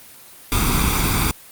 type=noise with comb filter; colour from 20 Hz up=pink; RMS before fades=-18 dBFS; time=0.52-1.31 s; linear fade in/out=0 ms; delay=0.84 ms; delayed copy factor=+0.75; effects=white hiss -43 dBFS RMS until 1.51 s + Opus 32 kbps